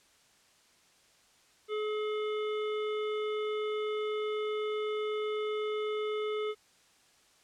harmonic tone with a mistuned harmonic, 426 Hz, G#4, 44 cents sharp, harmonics 1 / 3 / 5 / 7 / 8, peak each -31 / -41 / -45 / -48 / -49 dBFS, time 1.68-6.55 s, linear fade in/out 50 ms, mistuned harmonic 8, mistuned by +57 cents, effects white hiss -64 dBFS RMS until 7.43 s + low-pass 8000 Hz 12 dB/octave

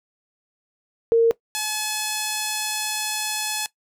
sine / 5% pulse tone pair in turn, 459.7 / 855.4 Hz, A#4 / A5, -24 / -49 cents, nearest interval major seventh, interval 1075 cents, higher second, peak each -12 dBFS, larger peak neither, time 1.12-1.31 / 1.55-3.66 s, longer second, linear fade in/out 0 ms, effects noise-tail reverb RT60 0.1 s tail -19 dB re dry

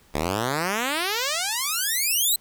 5% pulse exponential sweep, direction up, 69.3 to 4132 Hz, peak -12 dBFS, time 0.14-2.36 s, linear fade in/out 5 ms, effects pink hiss -57 dBFS RMS until 2.4 s

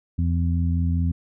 harmonic tone, 84.9 Hz, F2, 48 cents flat, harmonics 1 / 2 / 3, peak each -20 / -26 / -30 dBFS, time 0.18-1.12 s, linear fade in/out 10 ms, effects none

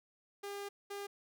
sawtooth tone bursts at uneven times, 402.7 Hz, G4, 47 cents sharp, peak -37 dBFS, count 2, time 0.43-0.69 / 0.9-1.07 s, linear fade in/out 10 ms, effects none

